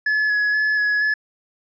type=tone with vibrato; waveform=triangle; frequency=1700 Hz; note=G#6; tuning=40 cents sharp; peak=-15 dBFS; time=0.06-1.14 s; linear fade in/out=5 ms; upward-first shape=square; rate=2.1 Hz; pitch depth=14 cents each way; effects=resampled to 16000 Hz